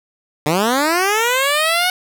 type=linear sweep; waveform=10% pulse; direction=up; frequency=142.3 to 740 Hz; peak=-6 dBFS; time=0.46-1.9 s; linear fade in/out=2 ms; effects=none